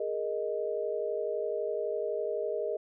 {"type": "chord", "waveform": "sine", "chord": "Ab suspended second", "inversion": "none", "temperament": "just", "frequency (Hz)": [415.3, 467.2, 623], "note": ["Ab4", "Bb4", "Eb5"], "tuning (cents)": [0, 4, 2], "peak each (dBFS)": -34, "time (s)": [0, 2.77], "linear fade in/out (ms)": 5, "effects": []}